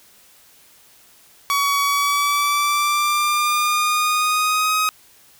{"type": "tone with pitch glide", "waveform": "sawtooth", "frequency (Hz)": [1129, 1260], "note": ["C#6", "D#6"], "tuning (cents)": [31, 21], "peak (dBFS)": -13, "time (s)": [1.5, 4.89], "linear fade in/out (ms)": 0, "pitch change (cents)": 190, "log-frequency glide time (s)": [1.82, 4.73], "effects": ["white hiss -51 dBFS RMS until 5.39 s"]}